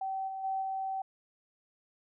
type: tone with level steps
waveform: sine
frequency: 769 Hz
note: G5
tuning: 33 cents flat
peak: -32 / -36 / -30 / -32 dBFS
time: 0.01-1.02 s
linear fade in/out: 5 ms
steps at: 0.27 / 0.43 / 0.61 s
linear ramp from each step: 20 ms
effects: none